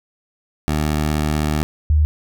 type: tone pair in turn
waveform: 15% pulse / sine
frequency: 75.9 / 75.9 Hz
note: D#2 / D#2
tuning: -42 / -42 cents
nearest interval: unison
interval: 0 cents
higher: neither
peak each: -11 dBFS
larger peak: neither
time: 0.68-1.63 / 1.9-2.05 s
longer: first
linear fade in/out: 0 ms
effects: none